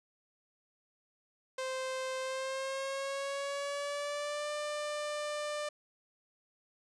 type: tone with pitch glide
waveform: sawtooth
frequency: 521 to 595 Hz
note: C5 to D5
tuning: -7 to +22 cents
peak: -31 dBFS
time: 1.58-5.69 s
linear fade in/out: 5 ms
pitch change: +229 cents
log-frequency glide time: 2.2-4.51 s
effects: resampled to 22050 Hz